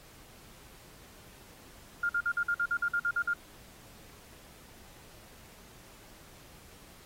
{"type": "tone bursts", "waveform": "sine", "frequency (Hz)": 1407, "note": "F6", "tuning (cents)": 12, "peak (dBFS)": -26, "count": 12, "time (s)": [2.03, 3.336], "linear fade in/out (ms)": 5, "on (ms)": 63, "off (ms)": 50, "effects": ["pink hiss -55 dBFS RMS until 7.05 s", "AAC 48 kbps"]}